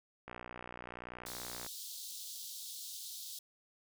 click train, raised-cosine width 0.5 ms, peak -30 dBFS, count 85, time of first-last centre 0.28-1.664 s, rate 60.7 Hz
pink high-pass noise, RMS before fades -46 dBFS, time 1.26-3.39 s, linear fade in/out 5 ms, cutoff 3500 Hz, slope 48 dB/octave
effects none

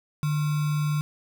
sine tone with sample-and-hold, 150 Hz, D3, 37 cents sharp, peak -22 dBFS, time 0.23-1.01 s, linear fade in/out 0 ms, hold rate 1225 Hz, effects none

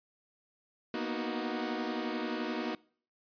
sawtooth chord, B major seventh, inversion third, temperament equal with one note detuned, 235.4 / 246.9 / 311.1 / 370 Hz, A#3 / B3 / D#4 / F#4, +17 / 0 / 0 / 0 cents, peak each -34 / -36 / -34 / -35 dBFS, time 0.94-2.75 s, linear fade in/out 2 ms, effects noise-tail reverb RT60 0.5 s tail -24 dB re dry + resampled to 11025 Hz

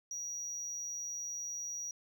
sine tone, 5770 Hz, F#8, 44 cents flat, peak -36 dBFS, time 0.11-1.91 s, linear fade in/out 2 ms, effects tanh soft clip ceiling -36 dBFS

